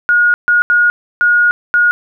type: tone bursts at uneven times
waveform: sine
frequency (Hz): 1440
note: F#6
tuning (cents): -47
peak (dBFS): -7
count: 5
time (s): 0.09-0.34 / 0.48-0.62 / 0.7-0.9 / 1.21-1.51 / 1.74-1.91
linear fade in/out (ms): 0
effects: none